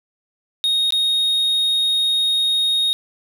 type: tone with dropouts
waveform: triangle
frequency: 3729 Hz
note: A#7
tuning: in tune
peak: -14 dBFS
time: 0.64-2.93 s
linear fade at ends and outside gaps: 0 ms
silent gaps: 0.906-0.923 s
effects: none